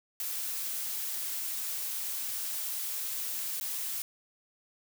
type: noise with dropouts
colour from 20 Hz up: blue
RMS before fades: -35 dBFS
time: 0.2-4.02 s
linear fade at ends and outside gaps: 1 ms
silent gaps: 3.6-3.61 s
effects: none